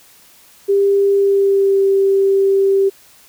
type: tone with pitch glide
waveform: sine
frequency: 397.9 to 391.1 Hz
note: G4 to G4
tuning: +26 to -4 cents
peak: -10 dBFS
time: 0.68-2.9 s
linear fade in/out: 20 ms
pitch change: -30 cents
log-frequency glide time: 1.14-1.84 s
effects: white hiss -47 dBFS RMS until 3.28 s